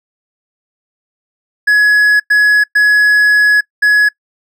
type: tone bursts at uneven times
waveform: triangle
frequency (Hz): 1685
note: G#6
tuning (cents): +25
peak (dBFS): -4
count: 4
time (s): 1.67-2.2 / 2.3-2.64 / 2.75-3.61 / 3.82-4.09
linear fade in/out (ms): 10
effects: noise-tail reverb RT60 0.1 s tail -24 dB re dry